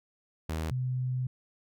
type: tone pair in turn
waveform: sawtooth / sine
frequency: 79.6 / 127.31 Hz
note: D#2 / C3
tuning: +40 / -47 cents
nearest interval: minor sixth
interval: 813 cents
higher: second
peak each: -27 / -28 dBFS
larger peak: first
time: 0.49-0.71 / 0.71-1.27 s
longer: second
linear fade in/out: 5 ms
effects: none